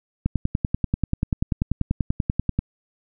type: click train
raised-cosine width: 5 ms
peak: -8 dBFS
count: 25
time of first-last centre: 0.26-2.59 s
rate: 10.3 Hz
effects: none